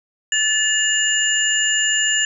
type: tone cluster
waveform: sine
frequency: 1741 / 2853 / 7120 Hz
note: A6 / F7 / A8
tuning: -19 / +36 / +20 cents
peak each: -20 dBFS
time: 0.32-2.25 s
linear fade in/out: 2 ms
effects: none